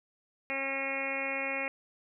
harmonic tone, 271.6 Hz, C#4, 35 cents flat, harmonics 1 / 2 / 3 / 4 / 5 / 6 / 7 / 8 / 9 / 10, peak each -43 / -38 / -43 / -46 / -46 / -47 / -40 / -36 / -37 / -44 dBFS, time 0.5-1.68 s, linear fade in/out 0 ms, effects none

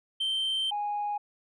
sine tone pair in turn, 3121 / 826.6 Hz, G7 / G#5, -8 / -8 cents, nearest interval octave + major seventh, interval 2300 cents, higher first, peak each -24 / -27 dBFS, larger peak first, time 0.2-0.71 / 0.71-1.18 s, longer first, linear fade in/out 10 ms, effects tanh soft clip ceiling -25 dBFS

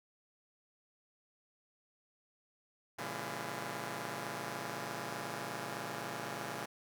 5% pulse chord, A# diminished seventh, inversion none, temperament just, 116.54 / 139.85 / 167.82 / 201.4 Hz, A#2 / C#3 / E3 / G3, 0 / +16 / +31 / +47 cents, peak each -34 dBFS, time 2.98-6.66 s, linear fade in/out 10 ms, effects none

